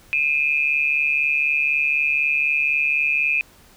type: tone pair together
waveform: sine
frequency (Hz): 2430 / 2574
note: D#7 / E7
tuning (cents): -42 / -42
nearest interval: minor second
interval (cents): 100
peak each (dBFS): -20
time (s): 0.13-3.41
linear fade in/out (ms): 0
effects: pink hiss -51 dBFS RMS until 3.76 s